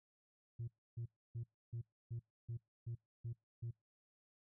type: tone bursts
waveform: sine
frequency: 117 Hz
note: A#2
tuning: 7 cents sharp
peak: -39 dBFS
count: 9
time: 0.59-3.711 s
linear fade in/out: 10 ms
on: 89 ms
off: 290 ms
effects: noise-tail reverb RT60 0.2 s tail -25 dB re dry + tanh soft clip ceiling -39 dBFS